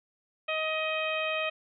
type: harmonic tone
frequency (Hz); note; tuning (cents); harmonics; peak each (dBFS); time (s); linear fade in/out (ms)
629; D#5; +19; 1 / 2 / 3 / 4 / 5 / 6; -32 / -36 / -39 / -32 / -38 / -46; 0.48-1.5; 10
effects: none